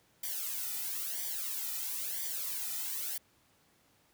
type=noise with flanger; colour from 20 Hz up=blue; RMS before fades=-37 dBFS; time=0.23-3.18 s; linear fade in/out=5 ms; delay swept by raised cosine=0.74 to 1.84 ms; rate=1 Hz; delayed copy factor=-0.95; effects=pink hiss -68 dBFS RMS until 4.13 s + high-pass 80 Hz 12 dB/octave